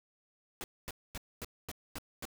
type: noise bursts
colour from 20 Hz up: pink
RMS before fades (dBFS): -41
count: 7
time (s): 0.61-2.253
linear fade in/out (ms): 0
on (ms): 29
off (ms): 240
effects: none